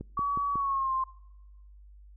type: click train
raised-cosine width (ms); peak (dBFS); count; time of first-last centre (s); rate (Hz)
3; -25; 4; 0.01-0.556; 5.49
type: tone with pitch glide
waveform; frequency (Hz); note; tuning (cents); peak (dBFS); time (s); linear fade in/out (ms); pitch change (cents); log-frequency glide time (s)
sine; 1135 to 1052.9; C#6 to C6; +41 to +11; -26; 0.17-1.04; 5; -130; 0.53-0.93
effects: noise-tail reverb RT60 1.0 s tail -23 dB re dry + added 50 Hz sine -49 dBFS peak until 2.16 s